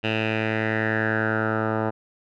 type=tone with low-pass filter sweep; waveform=10% pulse; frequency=110 Hz; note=A2; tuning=in tune; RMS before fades=-24 dBFS; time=0.03-1.91 s; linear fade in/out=20 ms; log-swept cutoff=2800 to 1100 Hz; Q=5; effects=none